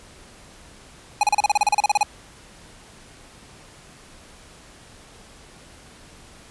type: tone bursts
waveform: square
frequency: 830.6 Hz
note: G#5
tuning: in tune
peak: -15 dBFS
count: 15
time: 1.21-2.031 s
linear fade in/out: 2 ms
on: 23 ms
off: 34 ms
effects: pink hiss -47 dBFS RMS until 6.5 s + resampled to 24000 Hz